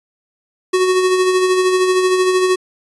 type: tone with tremolo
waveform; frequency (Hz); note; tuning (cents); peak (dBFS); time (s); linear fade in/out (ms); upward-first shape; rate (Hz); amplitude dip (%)
square; 370; F#4; 0; -11; 0.73-2.56; 10; sine; 13; 40
effects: resampled to 24000 Hz